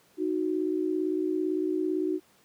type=tone pair together; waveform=sine; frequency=311.1 / 368.9 Hz; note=D#4 / F#4; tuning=0 / -5 cents; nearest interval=minor third; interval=295 cents; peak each=-28 dBFS; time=0.17-2.2 s; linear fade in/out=50 ms; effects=pink hiss -62 dBFS RMS until 2.44 s + high-pass 150 Hz 12 dB/octave